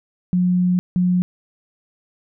sine tone bursts at uneven times, 180 Hz, F#3, 47 cents flat, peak -14 dBFS, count 2, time 0.33-0.79 / 0.96-1.22 s, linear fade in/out 0 ms, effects none

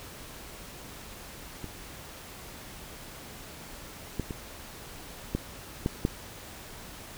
clicks, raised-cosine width 3 ms, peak -24 / -17 / -21 / -14 / -13 / -11 dBFS, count 6, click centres 1.643 / 4.197 / 4.308 / 5.35 / 5.861 / 6.051 s, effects pink hiss -45 dBFS RMS until 7.17 s

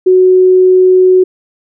sine tone, 370 Hz, F#4, in tune, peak -3 dBFS, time 0.06-1.24 s, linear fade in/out 10 ms, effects none

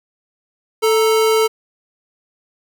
square tone pair together, 440 / 932.3 Hz, A4 / A#5, 0 / 0 cents, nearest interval octave + minor second, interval 1300 cents, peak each -13 / -23 dBFS, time 0.82-1.48 s, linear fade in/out 20 ms, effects none

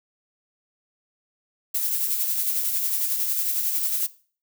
violet noise with tremolo, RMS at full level -23 dBFS, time 1.74-4.07 s, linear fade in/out 10 ms, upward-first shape sine, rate 11 Hz, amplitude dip 40%, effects noise-tail reverb RT60 0.4 s tail -18 dB re dry

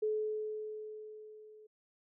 sine tone with level ramp, 429.4 Hz, A4, 42 cents flat, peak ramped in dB -29 to -54 dBFS, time 0.02-1.67 s, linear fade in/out 10 ms, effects none

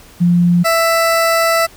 sine / 20% pulse tone pair in turn, 174.61 / 662.3 Hz, F3 / E5, 0 / +8 cents, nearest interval octave + major seventh, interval 2308 cents, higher second, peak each -8 / -6 dBFS, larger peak second, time 0.2-0.64 / 0.64-1.67 s, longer second, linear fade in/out 20 ms, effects pink hiss -42 dBFS RMS until 1.76 s

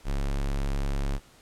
square tone, 34.65 Hz, C#1, in tune, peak -26 dBFS, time 0.04-1.2 s, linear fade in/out 50 ms, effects pink hiss -56 dBFS RMS until 1.41 s + low-pass 11000 Hz 12 dB/octave

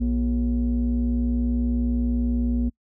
sine tone pair together, 60.1 / 240.4 Hz, B1 / B3, -46 / -46 cents, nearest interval 2 octaves, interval 2400 cents, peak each -21 dBFS, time 0-2.7 s, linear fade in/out 20 ms, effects noise-tail reverb RT60 0.1 s tail -26 dB re dry + tanh soft clip ceiling -16 dBFS

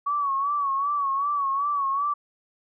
sine tone with vibrato, 1126 Hz, C#6, 27 cents sharp, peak -22 dBFS, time 0.06-2.14 s, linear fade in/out 10 ms, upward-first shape sine, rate 2.6 Hz, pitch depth 69 cents each way, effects none

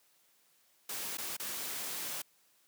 white noise with dropouts, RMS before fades -39 dBFS, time 0.89-2.22 s, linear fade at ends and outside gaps 5 ms, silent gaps 1.172-1.182 / 1.368-1.397 s, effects white hiss -69 dBFS RMS until 2.67 s + high-pass 150 Hz 12 dB/octave

